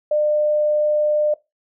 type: tone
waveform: sine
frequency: 601 Hz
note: D5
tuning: 40 cents sharp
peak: -15 dBFS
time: 0.11-1.34 s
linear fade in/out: 5 ms
effects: noise-tail reverb RT60 0.2 s tail -19 dB re dry